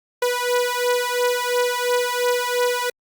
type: beating tone pair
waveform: sawtooth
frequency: 489.5 / 492.4 Hz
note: B4 / B4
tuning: -15 / -5 cents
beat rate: 2.9 Hz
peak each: -18 dBFS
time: 0.22-2.9 s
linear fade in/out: 5 ms
effects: Opus 48 kbps